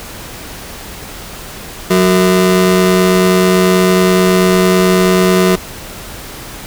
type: ring-modulated tone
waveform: 35% pulse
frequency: 277.2 Hz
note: C#4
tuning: in tune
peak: -3 dBFS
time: 1.9-5.56 s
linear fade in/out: 10 ms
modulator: 94 Hz
effects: pink hiss -29 dBFS RMS until 6.66 s